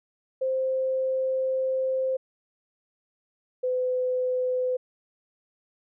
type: tone pair in turn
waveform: sine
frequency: 523.3 / 506.1 Hz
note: C5 / B4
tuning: 0 / +42 cents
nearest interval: minor second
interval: 58 cents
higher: first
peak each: -23 dBFS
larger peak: neither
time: 0.41-2.17 / 3.63-4.77 s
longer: first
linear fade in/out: 10 ms
effects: none